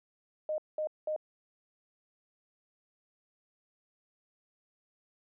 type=tone bursts; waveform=sine; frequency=616 Hz; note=D#5; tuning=17 cents flat; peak=-30 dBFS; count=3; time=0.49-1.163 s; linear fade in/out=2 ms; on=91 ms; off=200 ms; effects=none